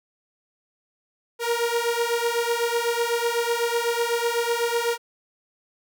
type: beating tone pair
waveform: sawtooth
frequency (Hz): 466.2 / 474.2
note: A#4 / A#4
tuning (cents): 0 / +30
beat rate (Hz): 8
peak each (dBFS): -21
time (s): 1.39-4.98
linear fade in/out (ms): 50
effects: none